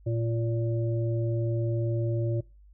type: harmonic tone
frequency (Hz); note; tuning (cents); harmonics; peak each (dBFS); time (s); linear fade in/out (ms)
115.3; A#2; -19; 1 / 3 / 5; -26 / -33 / -36; 0.06-2.41; 10
effects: noise-tail reverb RT60 0.3 s tail -22 dB re dry + added 50 Hz sine -51 dBFS peak until 2.73 s